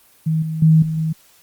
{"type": "tone with level steps", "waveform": "sine", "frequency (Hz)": 158.9, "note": "D#3", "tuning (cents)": 37, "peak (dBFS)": [-15, -21, -8, -19, -17], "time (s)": [0.26, 1.13], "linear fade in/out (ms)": 10, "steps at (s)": [0.42, 0.62, 0.82, 0.97], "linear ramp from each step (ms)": 5, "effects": ["white hiss -52 dBFS RMS until 1.42 s", "Opus 32 kbps"]}